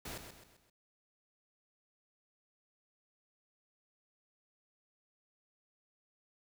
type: noise with echo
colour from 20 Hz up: pink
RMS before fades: -44 dBFS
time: 0.05-0.18 s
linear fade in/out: 5 ms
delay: 130 ms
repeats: 4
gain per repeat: -7 dB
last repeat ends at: 0.7 s
effects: none